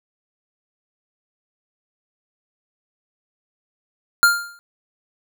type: tone with exponential decay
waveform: square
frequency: 1400 Hz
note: F6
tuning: 4 cents sharp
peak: -8 dBFS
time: 4.23-4.59 s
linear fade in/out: 0 ms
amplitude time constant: 77 ms
effects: none